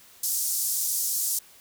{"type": "band-pass noise", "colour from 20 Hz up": "white", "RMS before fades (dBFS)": -27, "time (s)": [0.23, 1.39], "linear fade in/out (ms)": 5, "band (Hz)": [5600, 15000], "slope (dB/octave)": 24, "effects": ["white hiss -53 dBFS RMS until 1.6 s"]}